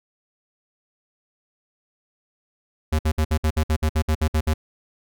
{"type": "tone bursts", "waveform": "square", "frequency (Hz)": 77.78, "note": "D#2", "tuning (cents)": 0, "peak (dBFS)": -18, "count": 13, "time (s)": [2.92, 4.539], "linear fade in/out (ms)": 10, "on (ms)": 71, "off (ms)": 58, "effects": []}